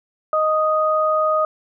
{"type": "tone pair together", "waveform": "sine", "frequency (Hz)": [622.3, 1244.6], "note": ["D#5", "D#6"], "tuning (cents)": [0, 0], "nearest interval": "octave", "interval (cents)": 1200, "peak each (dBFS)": -18, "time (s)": [0.33, 1.45], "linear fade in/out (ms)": 2, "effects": []}